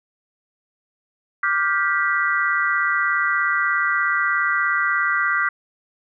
sine chord, G dominant seventh, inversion second, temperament just, 1176 / 1411.2 / 1568 / 1960 Hz, D6 / F6 / G6 / B6, +2 / +18 / 0 / -14 cents, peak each -23 dBFS, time 1.43-5.49 s, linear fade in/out 5 ms, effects none

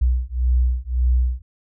sine beating tone pair, 61.1 / 62.9 Hz, B1 / B1, -18 / +32 cents, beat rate 1.8 Hz, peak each -19 dBFS, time 0.01-1.42 s, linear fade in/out 10 ms, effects none

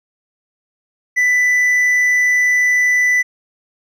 sine tone with hard clipping, 1987 Hz, B6, 10 cents sharp, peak -12 dBFS, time 1.16-3.23 s, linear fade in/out 20 ms, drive 3 dB, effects none

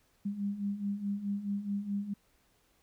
sine beating tone pair, 198.3 / 203 Hz, G3 / G#3, +20 / -39 cents, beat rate 4.7 Hz, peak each -38 / -33 dBFS, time 0.25-2.14 s, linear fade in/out 10 ms, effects pink hiss -70 dBFS RMS until 2.82 s

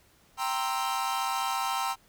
45% pulse chord, C dominant seventh, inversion second, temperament equal, 784 / 932.3 / 1046.5 / 1318.5 Hz, G5 / Bb5 / C6 / E6, 0 / 0 / 0 / 0 cents, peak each -33 / -33 / -34 / -34 dBFS, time 0.37-1.96 s, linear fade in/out 50 ms, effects pink hiss -62 dBFS RMS until 2.08 s

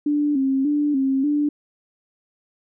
sine tone with vibrato, 280.8 Hz, C#4, 22 cents sharp, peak -17 dBFS, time 0.06-1.49 s, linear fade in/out 5 ms, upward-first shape square, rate 1.7 Hz, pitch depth 79 cents each way, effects none

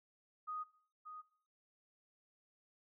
sine tone with echo, 1244.5 Hz, D#6, in tune, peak -40 dBFS, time 0.47-0.64 s, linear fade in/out 20 ms, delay 580 ms, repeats 1, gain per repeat -8 dB, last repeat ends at 1.22 s, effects noise-tail reverb RT60 0.5 s tail -19 dB re dry

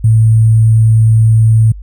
sine tone with sample-and-hold, 111.3 Hz, A2, 20 cents sharp, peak -4 dBFS, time 0.04-1.72 s, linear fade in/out 5 ms, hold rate 8820 Hz, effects added 50 Hz sine -25 dBFS peak until 1.82 s

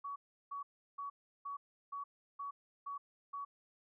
sine tone bursts, 1128 Hz, C#6, 30 cents sharp, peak -40 dBFS, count 8, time 0.04-3.45 s, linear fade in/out 10 ms, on 120 ms, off 350 ms, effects none

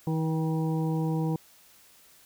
harmonic tone with a mistuned harmonic, 160 Hz, D#3, 49 cents sharp, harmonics 1 / 2 / 3 / 5 / 6, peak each -26 / -32 / -36 / -40 / -42 dBFS, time 0.07-1.36 s, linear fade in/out 2 ms, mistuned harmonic 5, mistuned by -28 cents, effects white hiss -57 dBFS RMS until 2.25 s

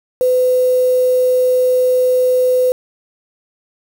sine tone with quantisation, 504 Hz, B4, 35 cents sharp, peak -10 dBFS, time 0.21-2.72 s, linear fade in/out 0 ms, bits 5, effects none

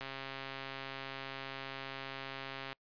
click train, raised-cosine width 0.3 ms, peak -26 dBFS, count 368, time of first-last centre 0.01-2.729 s, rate 135 Hz, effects noise-tail reverb RT60 0.1 s tail -26 dB re dry + resampled to 11025 Hz

